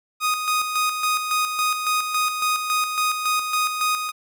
sawtooth tone with tremolo, 1244.5 Hz, D#6, in tune, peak -15 dBFS, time 0.2-4.12 s, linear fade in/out 50 ms, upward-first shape square, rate 3.6 Hz, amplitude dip 50%, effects none

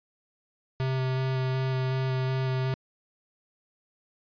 square tone with vibrato, 130.81 Hz, C3, in tune, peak -26 dBFS, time 0.8-2.74 s, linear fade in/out 0 ms, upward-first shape square, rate 2.7 Hz, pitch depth 9 cents each way, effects resampled to 11025 Hz

